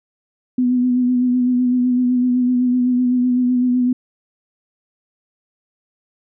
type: tone with vibrato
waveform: sine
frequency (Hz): 249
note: B3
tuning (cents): +14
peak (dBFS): -13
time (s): 0.58-3.93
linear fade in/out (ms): 5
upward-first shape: sine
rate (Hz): 7.9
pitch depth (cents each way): 27
effects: none